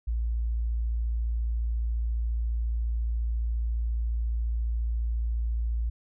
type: tone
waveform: sine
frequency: 57.2 Hz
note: A#1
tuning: 32 cents flat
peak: -25 dBFS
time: 0.07-5.9 s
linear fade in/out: 10 ms
effects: none